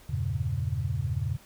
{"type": "chord", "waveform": "sine", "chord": "E diminished seventh", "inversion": "none", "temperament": "equal", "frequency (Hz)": [82.41, 98, 116.54, 138.59], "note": ["E2", "G2", "Bb2", "Db3"], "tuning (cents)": [0, 0, 0, 0], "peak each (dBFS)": [-33, -32, -32, -32], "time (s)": [0.09, 1.37], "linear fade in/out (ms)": 10, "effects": ["pink hiss -55 dBFS RMS until 1.45 s"]}